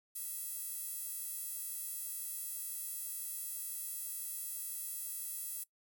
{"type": "tone with high-pass filter", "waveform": "sawtooth", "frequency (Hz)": 658, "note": "E5", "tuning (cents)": -3, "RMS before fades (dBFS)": -42, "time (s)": [0.15, 5.64], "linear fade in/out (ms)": 10, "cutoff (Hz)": 11000, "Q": 1.9, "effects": ["noise-tail reverb RT60 0.1 s tail -21 dB re dry"]}